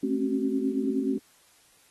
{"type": "tone cluster", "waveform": "sine", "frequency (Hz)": [219, 266, 275.4, 378.3], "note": ["A3", "C4", "C#4", "F#4"], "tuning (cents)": [-8, 29, -11, 38], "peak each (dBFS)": [-31, -27, -31, -31], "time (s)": [0.03, 1.18], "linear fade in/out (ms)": 5, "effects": ["white hiss -60 dBFS RMS until 1.9 s", "AAC 32 kbps"]}